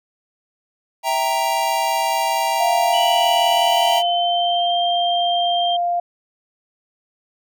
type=chord; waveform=square; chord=E diminished; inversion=none; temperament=equal; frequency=659.3 / 784 / 932.3 Hz; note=E5 / G5 / Bb5; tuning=0 / 0 / 0 cents; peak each=-25 / -23 / -21 dBFS; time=1.03-4.03 s; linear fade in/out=50 ms
type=tone; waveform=sine; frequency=698.5 Hz; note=F5; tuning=in tune; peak=-17 dBFS; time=2.6-6 s; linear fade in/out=5 ms
type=tone with pitch glide; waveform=sine; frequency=2960 to 3172 Hz; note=F#7 to G7; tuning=0 to +20 cents; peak=-21 dBFS; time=2.93-5.77 s; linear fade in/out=10 ms; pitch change=+120 cents; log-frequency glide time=3.41-4.77 s
effects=none